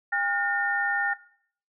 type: tone cluster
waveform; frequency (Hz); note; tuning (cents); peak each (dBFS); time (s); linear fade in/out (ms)
sine; 804 / 1431 / 1820; G5 / F6 / A#6; +44 / +42 / -42; -30 / -27 / -25; 0.12-1.14; 10
effects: noise-tail reverb RT60 0.6 s tail -20 dB re dry